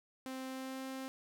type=tone with pitch glide; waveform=sawtooth; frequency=261.6 to 264.3 Hz; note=C4 to C4; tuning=0 to +18 cents; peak=-37 dBFS; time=0.26-1.08 s; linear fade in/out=0 ms; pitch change=+18 cents; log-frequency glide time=0.47-0.85 s; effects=none